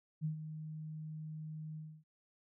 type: tone with ADSR envelope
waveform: sine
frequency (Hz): 155.56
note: D#3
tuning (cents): 0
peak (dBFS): -32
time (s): 0.21-2.04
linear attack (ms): 38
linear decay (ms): 110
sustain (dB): -10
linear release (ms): 280
effects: none